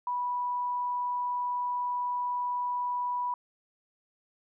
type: tone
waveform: sine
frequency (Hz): 982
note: B5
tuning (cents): -10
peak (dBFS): -28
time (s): 0.07-3.34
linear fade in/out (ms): 2
effects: none